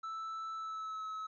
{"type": "tone with pitch glide", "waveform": "triangle", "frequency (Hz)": [1318.5, 1290.6], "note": ["E6", "E6"], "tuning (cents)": [0, -37], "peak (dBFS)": -37, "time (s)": [0.03, 1.27], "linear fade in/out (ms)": 10, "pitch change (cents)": -37, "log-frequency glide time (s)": [0.54, 1.05], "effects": ["resampled to 16000 Hz", "13-bit"]}